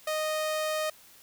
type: tone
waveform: sawtooth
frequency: 620 Hz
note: D#5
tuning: 6 cents flat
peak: -24 dBFS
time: 0.07-0.9 s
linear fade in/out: 5 ms
effects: white hiss -55 dBFS RMS until 1.22 s